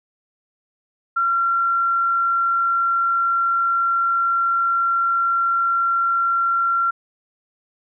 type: tone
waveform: sine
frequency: 1369 Hz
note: F6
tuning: 35 cents flat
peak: -16 dBFS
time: 1.16-6.91 s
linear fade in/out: 10 ms
effects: none